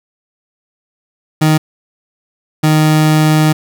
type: tone pair in turn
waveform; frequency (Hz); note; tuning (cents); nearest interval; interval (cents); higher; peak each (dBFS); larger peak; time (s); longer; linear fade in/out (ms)
30% pulse; 155.56 / 154.78; D#3 / D#3; 0 / -9; unison; 9; first; -5; neither; 1.41-1.58 / 2.63-3.53; second; 10
effects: none